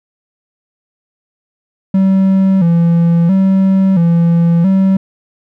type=tone with vibrato; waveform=triangle; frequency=180 Hz; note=F#3; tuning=47 cents flat; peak=-5 dBFS; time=1.94-4.97 s; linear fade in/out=5 ms; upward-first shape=square; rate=0.74 Hz; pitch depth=110 cents each way; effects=none